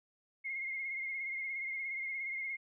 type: tone with vibrato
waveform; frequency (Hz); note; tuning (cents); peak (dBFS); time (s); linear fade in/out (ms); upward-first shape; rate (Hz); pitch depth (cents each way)
sine; 2138; C7; +37; -36; 0.44-2.57; 20; sine; 17; 40
effects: none